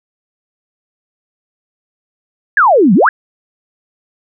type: exponential two-way sweep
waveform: sine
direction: down then up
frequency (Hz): 1760 to 170 to 1760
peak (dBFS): -5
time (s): 2.57-3.09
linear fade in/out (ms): 2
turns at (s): 2.94
effects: none